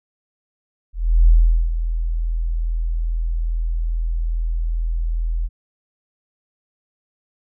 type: tone with ADSR envelope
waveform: sine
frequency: 41.2 Hz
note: E1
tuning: in tune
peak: -7 dBFS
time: 0.93-5.49 s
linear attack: 350 ms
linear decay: 420 ms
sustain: -11 dB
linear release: 39 ms
effects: none